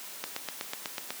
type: click train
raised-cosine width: 0.2 ms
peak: -15 dBFS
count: 8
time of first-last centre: 0.24-1.105 s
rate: 8.09 Hz
effects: white hiss -43 dBFS RMS until 1.2 s + high-pass 200 Hz 12 dB/octave